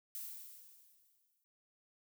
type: noise with exponential decay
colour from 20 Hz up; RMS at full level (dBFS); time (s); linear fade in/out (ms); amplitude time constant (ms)
violet; -43; 0.15-1.44; 0; 280
effects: none